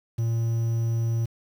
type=tone with quantisation; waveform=triangle; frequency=115 Hz; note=A#2; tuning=23 cents flat; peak=-20 dBFS; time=0.18-1.26 s; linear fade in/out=10 ms; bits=8; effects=none